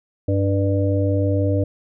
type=harmonic tone with a mistuned harmonic; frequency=98 Hz; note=G2; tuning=in tune; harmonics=1 / 3 / 5 / 6; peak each=-18 / -23 / -25 / -26 dBFS; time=0.28-1.64 s; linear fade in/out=5 ms; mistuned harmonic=6; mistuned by=+24 cents; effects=none